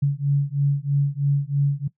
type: beating tone pair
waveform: sine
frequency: 140 / 143.1 Hz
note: C#3 / D3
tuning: +18 / -45 cents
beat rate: 3.1 Hz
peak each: -21 dBFS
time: 0.02-1.88 s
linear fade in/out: 10 ms
effects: noise-tail reverb RT60 0.1 s tail -18 dB re dry